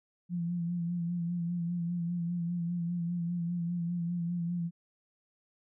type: tone with vibrato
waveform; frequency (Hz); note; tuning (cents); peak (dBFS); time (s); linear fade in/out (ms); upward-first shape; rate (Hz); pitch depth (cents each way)
sine; 172.3; F3; -23; -30; 0.29-4.71; 50; sine; 5; 40
effects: none